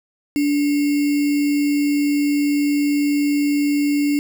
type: tone with sample-and-hold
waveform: sine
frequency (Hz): 289.7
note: D4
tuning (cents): -24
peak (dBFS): -15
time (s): 0.36-4.19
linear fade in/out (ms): 0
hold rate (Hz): 2450
effects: none